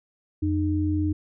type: tone pair together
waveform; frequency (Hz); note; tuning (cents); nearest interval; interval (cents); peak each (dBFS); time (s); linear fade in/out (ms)
sine; 88.3 / 305.5; F2 / D#4; +20 / -32; octave + major sixth; 2148; -24; 0.42-1.13; 10
effects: none